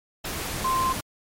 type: tone in noise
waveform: sine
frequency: 1045 Hz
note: C6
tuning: 2 cents flat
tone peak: -21 dBFS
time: 0.64-0.93 s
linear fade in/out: 10 ms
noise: pink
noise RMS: -31 dBFS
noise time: 0.24-1.01 s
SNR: +7 dB
effects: MP3 64 kbps